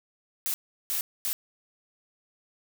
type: noise bursts at uneven times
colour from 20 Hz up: blue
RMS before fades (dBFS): -29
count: 3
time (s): 0.46-0.54 / 0.9-1.01 / 1.25-1.33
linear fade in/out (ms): 0
effects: none